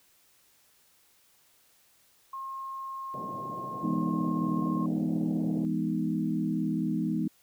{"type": "tone", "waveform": "sine", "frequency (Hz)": 1072, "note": "C6", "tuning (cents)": 42, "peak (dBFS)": -35, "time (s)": [2.33, 4.86], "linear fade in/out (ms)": 5}
{"type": "band-pass noise", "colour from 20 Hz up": "pink", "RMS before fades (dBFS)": -42, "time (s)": [3.14, 5.65], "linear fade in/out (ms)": 0, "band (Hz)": [120, 730], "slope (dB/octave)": 48}
{"type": "chord", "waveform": "sine", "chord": "E major seventh", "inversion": "none", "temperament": "equal with one note detuned", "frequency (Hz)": [168.67, 207.7, 246.9, 311.1], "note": ["E3", "G#3", "B3", "D#4"], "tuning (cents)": [40, 0, 0, 0], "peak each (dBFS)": -32, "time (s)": [3.83, 7.28], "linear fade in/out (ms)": 5}
{"effects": ["white hiss -64 dBFS RMS until 7.42 s"]}